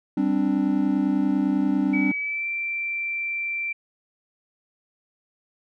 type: chord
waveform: triangle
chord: G suspended fourth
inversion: none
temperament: equal with one note detuned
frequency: 196 / 263.6 / 293.7 Hz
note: G3 / C4 / D4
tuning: 0 / +13 / 0 cents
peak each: -23 / -22 / -21 dBFS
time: 0.17-2.12 s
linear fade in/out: 5 ms
type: tone with pitch glide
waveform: sine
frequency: 2282 to 2349 Hz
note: C#7 to D7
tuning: +50 to 0 cents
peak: -25 dBFS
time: 1.93-3.73 s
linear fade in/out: 10 ms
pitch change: +50 cents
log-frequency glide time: 2.18-2.47 s
effects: none